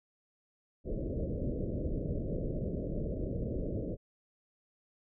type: low-pass noise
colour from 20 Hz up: pink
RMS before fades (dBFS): -35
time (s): 0.84-3.97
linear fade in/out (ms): 50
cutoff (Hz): 610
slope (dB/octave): 96
effects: none